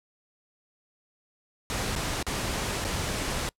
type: noise with dropouts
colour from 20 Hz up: pink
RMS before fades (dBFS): -30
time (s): 1.7-3.49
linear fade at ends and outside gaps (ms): 0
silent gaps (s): 1.953-1.961 / 2.227-2.266 / 2.843-2.849
effects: noise-tail reverb RT60 0.1 s tail -25 dB re dry + low-pass 10000 Hz 12 dB/octave